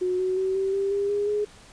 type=tone with pitch steps; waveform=sine; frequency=364.9 / 371.9 / 379.1 / 386.4 / 393.8 / 401.4 / 409.1 / 417 Hz; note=F#4 / F#4 / F#4 / G4 / G4 / G4 / G#4 / G#4; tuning=-24 / +9 / +42 / -25 / +8 / +41 / -26 / +7 cents; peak=-22 dBFS; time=0.01-1.45 s; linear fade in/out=10 ms; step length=180 ms; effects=pink hiss -50 dBFS RMS until 1.72 s + resampled to 22050 Hz